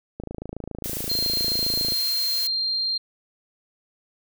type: click train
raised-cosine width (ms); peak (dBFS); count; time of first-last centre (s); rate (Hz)
2; -19; 48; 0.2-1.922; 27.3
type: noise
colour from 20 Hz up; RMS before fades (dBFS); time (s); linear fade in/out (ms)
blue; -31; 0.84-2.47; 0
type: tone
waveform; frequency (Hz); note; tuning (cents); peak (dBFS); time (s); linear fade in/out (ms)
sine; 4186; C8; 0; -22; 1.09-2.98; 10
effects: none